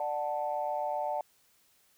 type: chord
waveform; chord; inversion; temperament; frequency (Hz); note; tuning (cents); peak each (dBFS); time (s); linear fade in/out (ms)
sine; D major; none; equal with one note detuned; 592.4 / 740 / 880; D5 / F#5 / A5; +15 / 0 / 0; -34; 0-1.21; 2
effects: tanh soft clip ceiling -20 dBFS + white hiss -67 dBFS RMS until 1.97 s